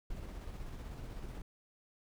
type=noise with tremolo; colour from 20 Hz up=brown; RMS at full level=-43 dBFS; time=0.1-1.42 s; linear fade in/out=5 ms; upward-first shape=square; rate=16 Hz; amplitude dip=25%; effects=none